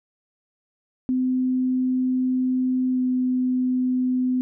sine tone with pitch glide, 255.8 to 253.7 Hz, C4 to B3, -39 to +47 cents, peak -19 dBFS, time 1.09-4.41 s, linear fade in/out 0 ms, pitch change -14 cents, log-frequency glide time 2.91-3 s, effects none

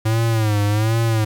square tone with vibrato, 108.7 Hz, A2, 21 cents flat, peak -16 dBFS, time 0.05-1.25 s, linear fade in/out 10 ms, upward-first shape sine, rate 1.3 Hz, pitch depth 100 cents each way, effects 8-bit

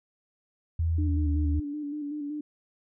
sine tone with pitch glide, 82.41 to 76.89 Hz, E2 to D#2, 0 to -20 cents, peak -23 dBFS, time 0.79-1.6 s, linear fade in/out 5 ms, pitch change -120 cents, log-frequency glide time 1.05-1.27 s
sine tone with vibrato, 293.7 Hz, D4, in tune, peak -31 dBFS, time 0.98-2.41 s, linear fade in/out 5 ms, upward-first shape square, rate 5.3 Hz, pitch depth 35 cents each way
effects none

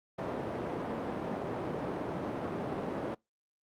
white band-pass noise, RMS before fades -36 dBFS, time 0.18-3.15 s, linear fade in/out 10 ms, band 130 to 600 Hz, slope 12 dB/octave, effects noise-tail reverb RT60 0.2 s tail -26 dB re dry + Opus 48 kbps

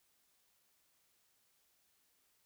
silence, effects white hiss -75 dBFS RMS until 2.45 s

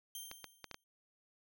10% pulse tone with exponential decay, 3157 Hz, G7, 12 cents sharp, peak -34 dBFS, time 0.15-0.84 s, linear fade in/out 2 ms, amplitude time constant 150 ms
clicks, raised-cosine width 0.2 ms, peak -27 dBFS, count 5, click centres 0.314 / 0.443 / 0.643 / 0.713 / 0.744 s
effects none

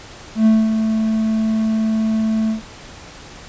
triangle tone with ADSR envelope, 220 Hz, A3, in tune, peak -6 dBFS, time 0.35-2.62 s, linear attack 110 ms, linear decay 220 ms, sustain -7 dB, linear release 130 ms, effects pink hiss -38 dBFS RMS until 3.48 s + resampled to 16000 Hz

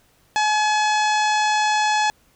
harmonic tone, 850 Hz, G#5, 40 cents sharp, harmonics 1 / 2 / 3 / 4 / 5 / 6 / 7 / 8 / 9, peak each -18 / -24 / -28 / -30 / -32 / -34 / -35 / -36 / -37 dBFS, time 0.36-2.1 s, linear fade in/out 0 ms, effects pink hiss -59 dBFS RMS until 2.35 s

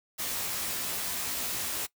white noise with comb filter, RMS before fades -33 dBFS, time 0.18-1.87 s, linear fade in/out 20 ms, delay 16 ms, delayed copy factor +0.95, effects noise-tail reverb RT60 0.1 s tail -20 dB re dry

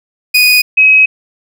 30% pulse / sine tone pair in turn, 2482 / 2546 Hz, D#7 / D#7, -5 / +39 cents, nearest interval unison, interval 44 cents, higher second, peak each -3 dBFS, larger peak neither, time 0.34-0.62 / 0.77-1.06 s, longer second, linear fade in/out 10 ms, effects none

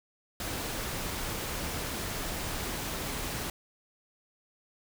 pink noise, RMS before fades -35 dBFS, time 0.4-3.5 s, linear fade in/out 2 ms, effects none

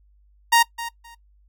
sawtooth tone with echo, 933 Hz, A#5, 1 cent sharp, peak -9 dBFS, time 0.52-0.63 s, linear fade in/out 10 ms, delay 260 ms, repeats 2, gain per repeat -15 dB, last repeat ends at 1.15 s, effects noise-tail reverb RT60 0.1 s tail -21 dB re dry + added 50 Hz sine -54 dBFS peak until 1.48 s

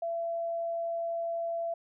sine tone, 673 Hz, E5, 36 cents sharp, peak -30 dBFS, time 0.02-1.74 s, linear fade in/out 5 ms, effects none

